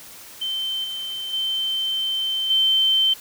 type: tone with level steps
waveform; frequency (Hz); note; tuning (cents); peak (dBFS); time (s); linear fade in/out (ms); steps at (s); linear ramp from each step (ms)
sine; 3100; G7; -20; -23 / -27 / -21 / -15; 0.41-3.14; 10; 0.84 / 1.33 / 2.5; 5
effects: white hiss -42 dBFS RMS until 3.2 s